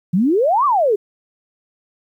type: exponential two-way sweep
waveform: sine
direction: up then down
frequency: 164.81 to 1200 to 387.6 Hz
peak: -12 dBFS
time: 0.13-0.96 s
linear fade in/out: 10 ms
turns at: 0.65 s
effects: 9-bit